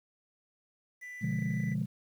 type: tone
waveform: triangle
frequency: 1986 Hz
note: B6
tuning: 9 cents sharp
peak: -40 dBFS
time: 1.01-1.75 s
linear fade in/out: 20 ms
type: chord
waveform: sine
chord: B diminished seventh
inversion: none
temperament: equal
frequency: 123.47 / 146.83 / 174.61 / 207.7 Hz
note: B2 / D3 / F3 / Ab3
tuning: 0 / 0 / 0 / 0 cents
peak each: -34 dBFS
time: 1.21-1.86 s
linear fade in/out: 20 ms
effects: tanh soft clip ceiling -22 dBFS + 10-bit